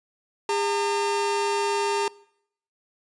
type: tone pair together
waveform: 45% pulse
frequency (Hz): 404.9 / 909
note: G#4 / A#5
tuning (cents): -44 / -44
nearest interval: octave + major second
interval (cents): 1400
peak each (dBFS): -25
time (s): 0.49-2.08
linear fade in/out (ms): 2
effects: noise-tail reverb RT60 0.7 s tail -23 dB re dry + resampled to 22050 Hz